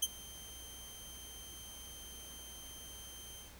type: tone with ADSR envelope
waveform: 15% pulse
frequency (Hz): 3136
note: G7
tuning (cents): 0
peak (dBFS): -20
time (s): 0.02-3.55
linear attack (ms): 10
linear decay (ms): 38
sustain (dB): -22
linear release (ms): 160
effects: added 60 Hz sine -57 dBFS peak until 3.59 s + pink hiss -57 dBFS RMS until 3.59 s